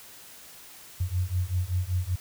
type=beating tone pair; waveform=sine; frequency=88.1 / 93.3 Hz; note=F2 / F#2; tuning=+16 / +15 cents; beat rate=5.2 Hz; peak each=-28 dBFS; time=1-2.16 s; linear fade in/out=10 ms; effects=white hiss -48 dBFS RMS until 2.2 s